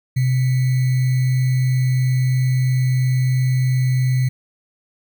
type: tone with sample-and-hold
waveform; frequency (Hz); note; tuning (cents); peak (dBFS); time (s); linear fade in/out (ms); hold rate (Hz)
sine; 128.5; C3; -31; -14; 0.16-4.29; 10; 2100
effects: none